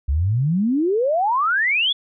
sine exponential sweep, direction up, 64.7 to 3520 Hz, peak -16 dBFS, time 0.08-1.93 s, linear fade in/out 10 ms, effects none

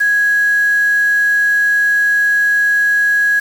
sine tone with quantisation, 1661.2 Hz, G#6, in tune, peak -10 dBFS, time 0-3.4 s, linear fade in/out 10 ms, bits 5, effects none

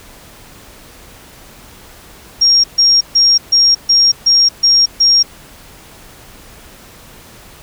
sine tone bursts, 5580 Hz, F8, 2 cents flat, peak -6 dBFS, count 8, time 2.41-5.23 s, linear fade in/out 10 ms, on 230 ms, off 140 ms, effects pink hiss -39 dBFS RMS until 7.62 s

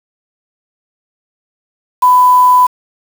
sine tone with quantisation, 998 Hz, B5, 18 cents sharp, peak -4 dBFS, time 2.02-2.67 s, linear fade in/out 10 ms, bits 4, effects none

